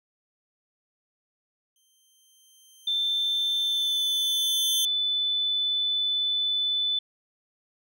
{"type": "tone with exponential growth", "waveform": "15% pulse", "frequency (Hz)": 3136, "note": "G7", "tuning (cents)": 0, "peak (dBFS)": -18, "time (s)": [1.76, 4.85], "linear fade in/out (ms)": 1, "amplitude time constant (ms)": 670}
{"type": "tone with pitch glide", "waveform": "sine", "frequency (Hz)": [3553, 3502], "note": ["A7", "A7"], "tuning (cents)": [16, -9], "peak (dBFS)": -23, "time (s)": [2.87, 6.99], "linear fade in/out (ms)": 5, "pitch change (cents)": -25, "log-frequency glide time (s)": [3.65, 4.03]}
{"effects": []}